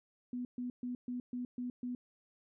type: tone bursts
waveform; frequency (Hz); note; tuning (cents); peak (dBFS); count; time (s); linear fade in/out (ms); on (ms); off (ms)
sine; 246.9; B3; 0; -36; 7; 0.33-1.95; 2; 120; 130
effects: none